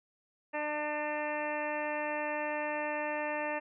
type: harmonic tone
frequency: 299.5 Hz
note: D4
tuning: 34 cents sharp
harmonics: 1 / 2 / 3 / 4 / 5 / 6 / 7 / 8 / 9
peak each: -42 / -36 / -38 / -46 / -50 / -39 / -47 / -46 / -44 dBFS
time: 0.53-3.6 s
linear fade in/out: 20 ms
effects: none